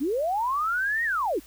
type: linear two-way sweep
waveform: sine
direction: up then down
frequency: 246.9 to 1900 to 246.9 Hz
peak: -23 dBFS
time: 0-1.4 s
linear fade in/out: 20 ms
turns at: 1.04 s
effects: added 54 Hz sine -53 dBFS peak until 1.46 s + white hiss -52 dBFS RMS until 1.46 s